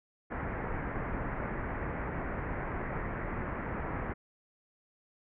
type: low-pass noise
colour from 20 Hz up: pink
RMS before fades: -36 dBFS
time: 0.3-4.14 s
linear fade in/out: 20 ms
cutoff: 2100 Hz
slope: 48 dB/octave
effects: none